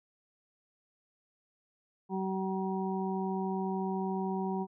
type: harmonic tone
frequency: 190.2 Hz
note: F#3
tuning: 48 cents sharp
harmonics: 1 / 2 / 4 / 5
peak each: -33 / -36 / -39 / -40 dBFS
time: 2.09-4.67 s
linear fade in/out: 50 ms
effects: none